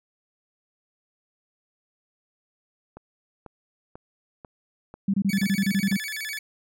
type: click train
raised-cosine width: 1 ms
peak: -27 dBFS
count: 7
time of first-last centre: 2.97-5.926 s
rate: 2.03 Hz
type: tone bursts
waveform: sine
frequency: 196.7 Hz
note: G3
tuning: 6 cents sharp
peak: -19 dBFS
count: 11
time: 5.08-5.968 s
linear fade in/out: 5 ms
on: 58 ms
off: 25 ms
type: tone with vibrato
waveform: sawtooth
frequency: 1975.5 Hz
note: B6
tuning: in tune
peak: -27 dBFS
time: 5.29-6.39 s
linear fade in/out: 5 ms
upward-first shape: square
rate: 12 Hz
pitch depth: 230 cents each way
effects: none